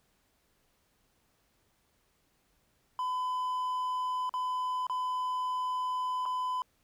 triangle tone with dropouts, 1008 Hz, B5, 35 cents sharp, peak -28 dBFS, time 2.99-6.62 s, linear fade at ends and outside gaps 1 ms, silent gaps 4.294-4.339 / 4.868-4.897 / 6.255-6.26 s, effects pink hiss -72 dBFS RMS until 6.83 s

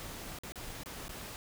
pink noise with dropouts, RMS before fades -44 dBFS, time 0-1.36 s, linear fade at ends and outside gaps 0 ms, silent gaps 0.387-0.435 / 0.521-0.557 / 0.834-0.859 / 1.082-1.093 s, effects none

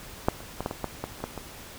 clicks, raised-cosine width 1 ms, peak -6 / -29 / -16 / -13 / -18 / -14 / -16 / -28 / -15 / -21 dBFS, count 10, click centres 0.285 / 0.405 / 0.606 / 0.661 / 0.711 / 0.843 / 1.04 / 1.204 / 1.24 / 1.377 s, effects pink hiss -44 dBFS RMS until 1.78 s

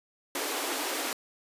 pink high-pass noise, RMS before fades -32 dBFS, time 0.35-1.13 s, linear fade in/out 2 ms, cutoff 260 Hz, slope 96 dB/octave, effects resampled to 32000 Hz

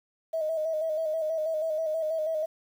sine tone with vibrato, 633 Hz, D#5, 30 cents sharp, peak -26 dBFS, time 0.33-2.46 s, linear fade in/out 10 ms, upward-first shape square, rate 6.2 Hz, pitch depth 42 cents each way, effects 9-bit

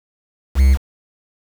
triangle tone with quantisation, 67 Hz, C2, 42 cents sharp, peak -6 dBFS, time 0.55-0.78 s, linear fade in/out 50 ms, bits 5, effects none

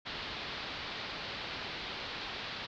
white low-pass noise, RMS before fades -41 dBFS, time 0.05-2.67 s, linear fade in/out 20 ms, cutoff 4500 Hz, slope 48 dB/octave, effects none

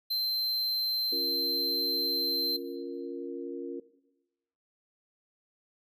square tone, 4109 Hz, C8, 32 cents flat, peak -29 dBFS, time 0.1-2.57 s, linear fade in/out 10 ms
sine chord, Bb minor, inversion first, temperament equal, 277.2 / 349.2 / 466.2 Hz, Db4 / F4 / Bb4, 0 / 0 / 0 cents, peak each -40 / -38 / -40 dBFS, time 1.12-3.8 s, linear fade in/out 5 ms
effects noise-tail reverb RT60 1.0 s tail -17 dB re dry

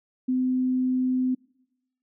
sine tone, 255.6 Hz, C4, 40 cents flat, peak -21 dBFS, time 0.28-1.35 s, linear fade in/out 10 ms, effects noise-tail reverb RT60 1.0 s tail -26 dB re dry

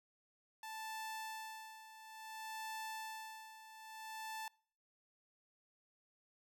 sawtooth tone with tremolo, 880 Hz, A5, in tune, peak -39 dBFS, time 0.63-4.48 s, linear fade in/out 2 ms, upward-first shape sine, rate 0.58 Hz, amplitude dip 75%, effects noise-tail reverb RT60 0.5 s tail -25 dB re dry

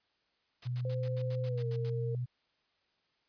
white noise bursts, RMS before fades -49 dBFS, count 10, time 0.62-1.9 s, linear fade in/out 5 ms, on 56 ms, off 80 ms
sine tone, 123.47 Hz, B2, in tune, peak -32 dBFS, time 0.65-2.26 s, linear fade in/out 20 ms
sine tone with pitch glide, 514 to 460.6 Hz, C5 to A#4, -31 to -21 cents, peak -37 dBFS, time 0.85-2.15 s, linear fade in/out 2 ms, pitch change -190 cents, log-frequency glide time 1.46-1.67 s
effects white hiss -75 dBFS RMS until 3.28 s + resampled to 11025 Hz

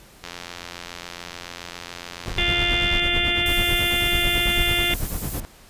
click train, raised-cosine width 0.2 ms, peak -16 dBFS, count 241, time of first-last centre 0.24-2.995 s, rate 87.1 Hz
brown noise with tremolo, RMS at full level -24 dBFS, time 2.26-5.45 s, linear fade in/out 0 ms, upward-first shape sine, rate 9.1 Hz, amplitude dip 75%
harmonic tone, 349.2 Hz, F4, in tune, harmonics 1 / 2 / 4 / 5 / 6 / 7 / 8 / 9 / 10, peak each -31 / -33 / -33 / -34 / -25 / -32 / -26 / -32 / -24 dBFS, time 2.38-4.94 s, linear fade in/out 2 ms
violet noise, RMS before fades -30 dBFS, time 3.46-5.4 s, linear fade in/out 0 ms
effects pink hiss -49 dBFS RMS until 5.69 s + resampled to 32000 Hz

